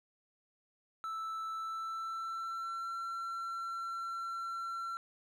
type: tone with pitch glide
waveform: triangle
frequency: 1318 to 1355.1 Hz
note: E6 to E6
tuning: -1 to +47 cents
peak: -35 dBFS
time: 1.04-4.97 s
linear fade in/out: 0 ms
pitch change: +48 cents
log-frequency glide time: 1.52-2.9 s
effects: none